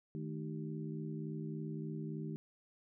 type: harmonic tone with a mistuned harmonic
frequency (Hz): 77.78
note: D#2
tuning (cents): 0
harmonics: 2 / 3 / 4 / 5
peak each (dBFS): -41 / -45 / -47 / -49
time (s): 0.15-2.36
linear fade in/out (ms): 0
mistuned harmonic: 3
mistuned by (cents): -110
effects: none